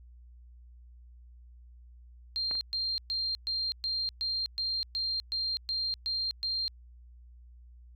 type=tone bursts; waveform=sine; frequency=4186 Hz; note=C8; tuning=in tune; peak=-29 dBFS; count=12; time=2.36-6.68 s; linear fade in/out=0 ms; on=250 ms; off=120 ms
type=clicks; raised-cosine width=0.5 ms; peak=-27 / -35 dBFS; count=2; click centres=2.512 / 2.553 s
effects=added 60 Hz sine -50 dBFS peak until 7.95 s